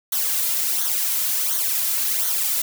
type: noise with flanger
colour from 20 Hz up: blue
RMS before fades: -22 dBFS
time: 0.12-2.62 s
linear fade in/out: 5 ms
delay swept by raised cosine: 0.39 to 2.69 ms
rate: 1.4 Hz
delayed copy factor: -0.7
effects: none